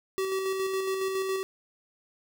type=tone with tremolo; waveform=square; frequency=382.7 Hz; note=G4; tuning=42 cents flat; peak=-27 dBFS; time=0.18-1.43 s; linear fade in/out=0 ms; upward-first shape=square; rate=7.2 Hz; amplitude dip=30%; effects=none